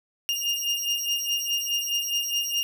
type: beating tone pair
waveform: 30% pulse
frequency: 2822 / 2826.8 Hz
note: F7 / F7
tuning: +17 / +20 cents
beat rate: 4.8 Hz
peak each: -25 dBFS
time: 0.29-2.63 s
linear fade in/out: 0 ms
effects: none